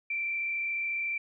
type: tone with frequency modulation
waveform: sine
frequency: 2349 Hz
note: D7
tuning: in tune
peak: -29 dBFS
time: 0.1-1.18 s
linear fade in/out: 5 ms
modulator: 34.1 Hz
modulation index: 0.96
effects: none